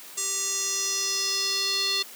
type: tone with band-pass filter sweep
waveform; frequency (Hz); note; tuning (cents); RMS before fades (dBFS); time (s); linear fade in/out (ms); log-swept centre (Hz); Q
square; 391.7; G4; -1; -27; 0.17-2.03; 10; 7400 to 4100; 4.2
effects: white hiss -44 dBFS RMS until 2.15 s + high-pass 200 Hz 12 dB/octave